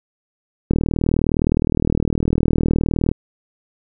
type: click train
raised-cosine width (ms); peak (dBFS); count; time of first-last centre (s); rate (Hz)
3; -4; 96; 0.71-3.115; 39.5
effects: none